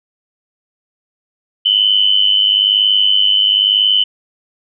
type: tone pair together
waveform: sine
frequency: 2965 / 3066 Hz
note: F#7 / G7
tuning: +3 / -39 cents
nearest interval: minor second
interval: 58 cents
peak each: -12 dBFS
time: 1.65-4.04 s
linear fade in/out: 10 ms
effects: none